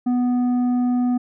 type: tone with tanh clipping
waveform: triangle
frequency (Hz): 246.9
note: B3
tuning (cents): 0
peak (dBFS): -18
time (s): 0.06-1.18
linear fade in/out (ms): 10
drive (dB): 11
effects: none